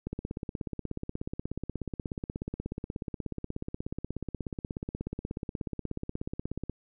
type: click train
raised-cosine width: 3 ms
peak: -21 dBFS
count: 111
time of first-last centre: 0.07-6.697 s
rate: 16.6 Hz
effects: none